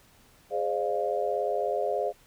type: chord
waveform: sine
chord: D half-diminished seventh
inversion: second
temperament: equal with one note detuned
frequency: 415.3 / 523.3 / 601.8 / 698.5 Hz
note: Ab4 / C5 / D5 / F5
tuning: 0 / 0 / +42 / 0 cents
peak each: -31 dBFS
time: 0.5-2.13 s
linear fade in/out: 50 ms
effects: pink hiss -59 dBFS RMS until 2.26 s